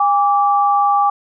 sine tone pair together, 811 / 1161.9 Hz, G#5 / D6, -41 / -19 cents, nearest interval tritone, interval 622 cents, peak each -13 / -15 dBFS, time 0-1.1 s, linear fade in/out 5 ms, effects none

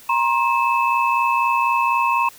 sine tone cluster, 942 / 1066 / 2615 Hz, A#5 / C6 / E7, +18 / +32 / -15 cents, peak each -19 / -19 / -23 dBFS, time 0.09-2.29 s, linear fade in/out 5 ms, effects white hiss -45 dBFS RMS until 2.38 s

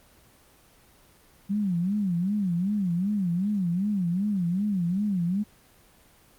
sine tone with vibrato, 189.1 Hz, F#3, 38 cents sharp, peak -23 dBFS, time 1.49-5.44 s, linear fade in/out 20 ms, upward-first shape sine, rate 2.6 Hz, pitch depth 190 cents each way, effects pink hiss -57 dBFS RMS until 6.38 s + Opus 24 kbps

